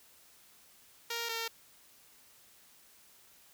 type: tone pair in turn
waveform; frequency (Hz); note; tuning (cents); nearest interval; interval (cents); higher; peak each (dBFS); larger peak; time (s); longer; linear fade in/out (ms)
5% pulse; 466.2 / 456.6; A#4 / A#4; 0 / -36; unison; 36; first; -23; neither; 1.1-1.29 / 1.29-1.48; neither; 5
effects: white hiss -61 dBFS RMS until 3.53 s